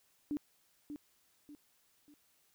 sine tone with echo, 293.7 Hz, D4, in tune, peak -33 dBFS, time 0.31-0.37 s, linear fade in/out 0 ms, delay 590 ms, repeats 3, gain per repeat -8 dB, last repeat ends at 2.14 s, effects white hiss -72 dBFS RMS until 2.54 s

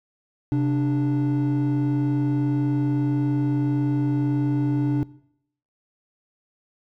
triangle tone pair together, 131.81 / 293.7 Hz, C3 / D4, +13 / 0 cents, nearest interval octave + major second, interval 1387 cents, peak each -19 dBFS, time 0.52-5.03 s, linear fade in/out 0 ms, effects noise-tail reverb RT60 0.7 s tail -21 dB re dry + tanh soft clip ceiling -12 dBFS

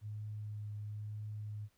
sine tone with vibrato, 105.4 Hz, G#2, 26 cents sharp, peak -40 dBFS, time 0.01-1.69 s, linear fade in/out 50 ms, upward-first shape triangle, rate 1 Hz, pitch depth 15 cents each way, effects pink hiss -75 dBFS RMS until 1.77 s

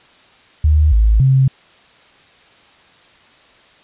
sine tone with pitch steps, 76 / 54.2 / 133 Hz, D#2 / A1 / C3, -40 / -25 / +29 cents, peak -8 dBFS, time 0.64-1.48 s, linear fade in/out 5 ms, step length 280 ms, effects white hiss -48 dBFS RMS until 3.83 s + resampled to 8000 Hz

